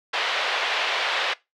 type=band-pass noise; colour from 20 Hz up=white; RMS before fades=-25 dBFS; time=0.13-1.34 s; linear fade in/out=10 ms; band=500 to 3500 Hz; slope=24 dB/octave; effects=noise-tail reverb RT60 0.2 s tail -20 dB re dry